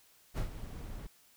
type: noise with ADSR envelope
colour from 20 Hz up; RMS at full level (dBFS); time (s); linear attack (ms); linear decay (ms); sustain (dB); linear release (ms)
brown; -31; 0.34-1.07; 38; 100; -12; 8
effects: white hiss -64 dBFS RMS until 1.36 s